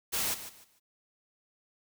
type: noise with echo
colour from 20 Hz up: white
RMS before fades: -31 dBFS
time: 0.12-0.35 s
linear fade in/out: 20 ms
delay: 150 ms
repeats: 3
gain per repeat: -12 dB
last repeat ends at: 0.8 s
effects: none